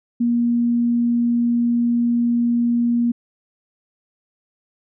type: tone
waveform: sine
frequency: 237.4 Hz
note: A#3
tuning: 32 cents sharp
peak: -15 dBFS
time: 0.2-3.12 s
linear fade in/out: 10 ms
effects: none